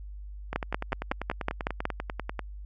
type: two click trains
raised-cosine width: 0.5 ms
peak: -16 / -11 dBFS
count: 20 / 8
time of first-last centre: 0.53-2.393 / 0.56-1.854 s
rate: 10.2 / 5.41 Hz
effects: added 50 Hz sine -38 dBFS peak until 2.65 s + MP3 96 kbps